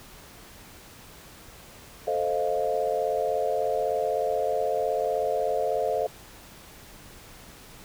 sine chord, F dominant seventh, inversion first, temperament equal, 440 / 523.3 / 622.3 / 698.5 Hz, A4 / C5 / Eb5 / F5, 0 / 0 / 0 / 0 cents, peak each -29 dBFS, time 2.07-6.07 s, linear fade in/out 5 ms, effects pink hiss -48 dBFS RMS until 7.84 s

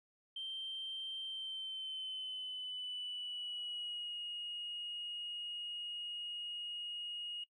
sine tone with pitch glide, 3136 to 2876 Hz, G7 to F#7, 0 to -50 cents, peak -39 dBFS, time 0.36-7.44 s, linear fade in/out 5 ms, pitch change -150 cents, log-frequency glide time 1.22-4.19 s, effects noise-tail reverb RT60 0.1 s tail -22 dB re dry + tanh soft clip ceiling -36 dBFS

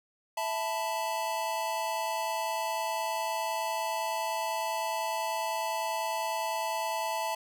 square chord, E suspended fourth, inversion none, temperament just, 659.3 / 879 / 988.9 Hz, E5 / A5 / B5, 0 / -2 / +2 cents, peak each -36 / -33 / -38 dBFS, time 0.37-7.35 s, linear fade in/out 5 ms, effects none

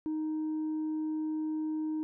sine tone with tanh clipping, 311.1 Hz, D#4, in tune, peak -31 dBFS, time 0.06-2.03 s, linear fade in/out 0 ms, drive 1 dB, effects none

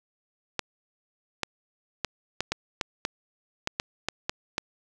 clicks, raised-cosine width 0.2 ms, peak -9 dBFS, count 12, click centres 0.593 / 1.433 / 2.047 / 2.406 / 2.52 / 2.812 / 3.051 / 3.674 / 3.799 / 4.086 / 4.295 / 4.581 s, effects none

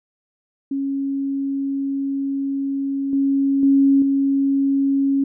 sine tone with level steps, 275.1 Hz, C#4, 13 cents flat, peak -20 / -15 / -11 / -15 dBFS, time 0.71-5.24 s, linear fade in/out 5 ms, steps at 3.13 / 3.63 / 4.02 s, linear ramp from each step 2 ms, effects none

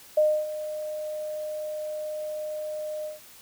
sine tone with ADSR envelope, 611 Hz, D#5, 32 cents flat, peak -16 dBFS, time 0.17-3.2 s, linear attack 7 ms, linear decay 280 ms, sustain -14 dB, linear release 150 ms, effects white hiss -50 dBFS RMS until 3.41 s

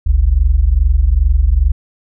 sine tone pair together, 47.59 / 70 Hz, F#1 / C#2, +49 / +18 cents, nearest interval perfect fifth, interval 669 cents, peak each -11 dBFS, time 0.06-1.72 s, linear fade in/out 10 ms, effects none

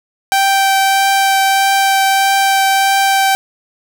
sawtooth tone with vibrato, 780 Hz, G5, 9 cents flat, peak -6 dBFS, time 0.32-3.35 s, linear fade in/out 0 ms, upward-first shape triangle, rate 1.6 Hz, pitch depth 9 cents each way, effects none

